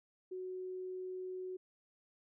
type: tone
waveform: sine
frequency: 370 Hz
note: F#4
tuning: in tune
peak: -40 dBFS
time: 0.31-1.57 s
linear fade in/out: 10 ms
effects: none